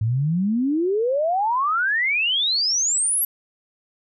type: exponential sweep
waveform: sine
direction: up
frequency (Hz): 104.7 to 11870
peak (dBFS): -18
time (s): 0.01-3.25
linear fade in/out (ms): 5
effects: none